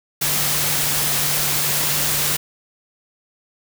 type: tone in noise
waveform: sine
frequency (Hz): 146.83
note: D3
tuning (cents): 0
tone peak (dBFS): -31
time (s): 0.21-2.37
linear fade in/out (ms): 10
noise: white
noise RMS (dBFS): -20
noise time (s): 0.21-2.37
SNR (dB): -14
effects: none